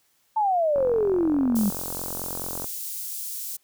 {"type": "exponential sweep", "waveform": "sine", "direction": "down", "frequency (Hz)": [894, 196], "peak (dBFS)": -19, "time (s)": [0.36, 1.7], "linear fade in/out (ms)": 10}
{"type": "click train", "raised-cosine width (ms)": 1, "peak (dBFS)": -20, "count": 85, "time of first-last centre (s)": [0.76, 2.643], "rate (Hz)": 44.6}
{"type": "high-pass noise", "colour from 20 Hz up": "white", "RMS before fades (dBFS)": -33, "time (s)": [1.55, 3.57], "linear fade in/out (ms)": 10, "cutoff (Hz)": 7000, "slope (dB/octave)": 12}
{"effects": ["white hiss -66 dBFS RMS until 3.63 s"]}